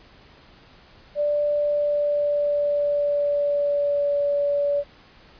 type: tone with pitch glide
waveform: sine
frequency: 587.3 to 573.9 Hz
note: D5 to D5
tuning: 0 to -40 cents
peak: -19 dBFS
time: 1.15-4.84 s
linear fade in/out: 50 ms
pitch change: -40 cents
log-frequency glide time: 1.51-4.19 s
effects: pink hiss -51 dBFS RMS until 5.39 s + resampled to 11025 Hz